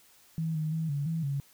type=tone with pitch steps; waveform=sine; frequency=161.7 / 155.3 / 161 / 142.8 / 163.2 / 139.8 Hz; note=E3 / D#3 / E3 / D3 / E3 / C#3; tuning=-33 / -3 / -41 / -48 / -17 / +15 cents; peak=-28 dBFS; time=0.38-1.4 s; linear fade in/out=0 ms; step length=170 ms; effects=white hiss -60 dBFS RMS until 1.53 s